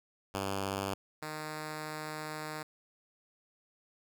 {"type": "tone pair in turn", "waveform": "5% pulse", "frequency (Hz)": [97.8, 154.12], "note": ["G2", "D#3"], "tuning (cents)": [-4, -16], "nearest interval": "minor sixth", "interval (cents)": 788, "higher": "second", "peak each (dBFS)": [-22, -27], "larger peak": "first", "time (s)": [[0.34, 0.94], [1.22, 2.63]], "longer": "second", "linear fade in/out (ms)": 5, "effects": []}